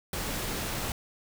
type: noise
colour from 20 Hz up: pink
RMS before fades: -33 dBFS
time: 0.13-0.92 s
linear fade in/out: 2 ms
effects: none